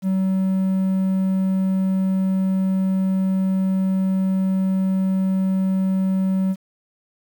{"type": "tone", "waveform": "triangle", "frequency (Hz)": 190, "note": "F#3", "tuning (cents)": 46, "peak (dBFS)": -15, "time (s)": [0.02, 6.56], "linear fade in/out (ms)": 50, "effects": ["8-bit"]}